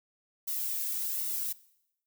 violet noise with flanger, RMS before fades -33 dBFS, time 0.47-1.53 s, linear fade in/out 10 ms, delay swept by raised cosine 1.2 to 2.07 ms, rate 1.3 Hz, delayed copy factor -0.55, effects noise-tail reverb RT60 0.8 s tail -20 dB re dry

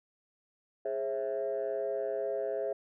sine chord, Ab augmented, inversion none, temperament equal with one note detuned, 415.3 / 536.1 / 659.3 Hz, Ab4 / C5 / E5, 0 / +42 / 0 cents, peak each -34 dBFS, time 0.85-2.73 s, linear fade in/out 5 ms, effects tanh soft clip ceiling -25 dBFS

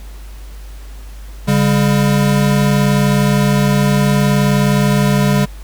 square tone pair together, 141.74 / 201.1 Hz, C#3 / G3, +39 / +44 cents, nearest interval tritone, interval 605 cents, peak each -14 dBFS, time 1.47-5.46 s, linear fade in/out 20 ms, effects added 50 Hz sine -29 dBFS peak until 5.63 s + pink hiss -43 dBFS RMS until 5.63 s

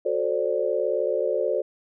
sine chord, D dominant seventh, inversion first, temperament just, 367.1 / 440.5 / 528.6 / 587.3 Hz, F#4 / A4 / C5 / D5, -14 / +2 / +18 / 0 cents, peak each -29 / -27 / -26 / -27 dBFS, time 0.05-1.62 s, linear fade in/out 10 ms, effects none

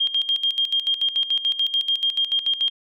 sine tone with tremolo, 3215 Hz, G7, 43 cents sharp, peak -17 dBFS, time 0-2.7 s, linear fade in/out 10 ms, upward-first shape square, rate 6.9 Hz, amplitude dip 75%, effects none

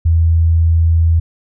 sine tone, 82.41 Hz, E2, in tune, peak -8 dBFS, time 0.05-1.2 s, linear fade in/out 10 ms, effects none

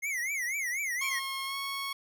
square tone with vibrato, 2093 Hz, C7, in tune, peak -31 dBFS, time 0.02-1.2 s, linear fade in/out 20 ms, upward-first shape triangle, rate 4.1 Hz, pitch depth 210 cents each way
15% pulse tone with pitch glide, 1079 to 1102.9 Hz, C#6 to C#6, -47 to -9 cents, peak -27 dBFS, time 1.01-1.93 s, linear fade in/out 5 ms, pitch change +38 cents, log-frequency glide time 1.45-1.56 s
effects none

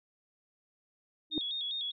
sine tone with exponential growth, 307.6 Hz, D#4, 20 cents flat, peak -25 dBFS, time 1.3-1.38 s, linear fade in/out 1 ms, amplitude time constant 16 ms
sine tone with vibrato, 3520 Hz, A7, in tune, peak -33 dBFS, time 1.31-1.92 s, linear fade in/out 20 ms, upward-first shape square, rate 5 Hz, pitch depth 78 cents each way
effects none

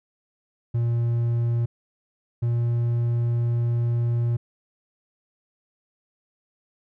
triangle tone pair in turn, 117.8 / 118.39 Hz, A#2 / A#2, +19 / +27 cents, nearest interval unison, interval 8 cents, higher second, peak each -18 dBFS, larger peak neither, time 0.74-1.66 / 2.42-4.37 s, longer second, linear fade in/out 10 ms, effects none

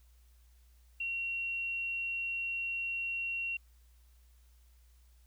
sine tone, 2740 Hz, F7, 34 cents flat, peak -33 dBFS, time 1-3.57 s, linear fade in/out 5 ms, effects added 60 Hz sine -59 dBFS peak until 5.26 s + white hiss -72 dBFS RMS until 5.26 s

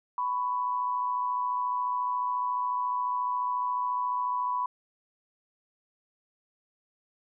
sine tone pair together, 994.8 / 1109 Hz, B5 / C#6, +12 / 0 cents, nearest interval major second, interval 188 cents, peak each -27 / -35 dBFS, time 0.18-4.66 s, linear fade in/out 2 ms, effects none

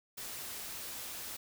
white noise, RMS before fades -43 dBFS, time 0.17-1.37 s, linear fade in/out 10 ms, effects none

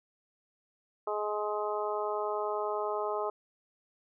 harmonic tone, 210 Hz, G#3, 19 cents sharp, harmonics 2 / 3 / 4 / 5 / 6, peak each -34 / -36 / -37 / -38 / -39 dBFS, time 1.07-3.3 s, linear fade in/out 5 ms, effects none

